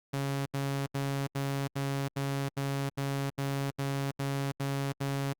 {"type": "tone bursts", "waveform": "sawtooth", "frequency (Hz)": 138.4, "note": "C#3", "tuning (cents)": -2, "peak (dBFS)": -26, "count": 13, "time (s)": [0.13, 5.332], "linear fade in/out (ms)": 10, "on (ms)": 330, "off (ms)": 76, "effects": ["Opus 48 kbps"]}